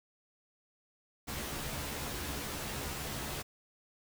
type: noise with comb filter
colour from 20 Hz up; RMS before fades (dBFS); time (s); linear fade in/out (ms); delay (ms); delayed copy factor
pink; -39; 1.27-3.43; 20; 14; +0.65
effects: none